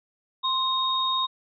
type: tone pair together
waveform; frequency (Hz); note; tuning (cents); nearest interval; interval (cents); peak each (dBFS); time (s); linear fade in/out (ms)
sine; 1046.5 / 3729; C6 / A#7; 0 / 0; octave + minor seventh; 2200; -25 / -25; 0.43-1.27; 20
effects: none